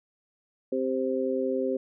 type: harmonic tone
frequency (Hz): 130.81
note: C3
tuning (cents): 0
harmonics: 2 / 3 / 4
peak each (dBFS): -30 / -29 / -29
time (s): 0.72-1.77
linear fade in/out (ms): 5
effects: none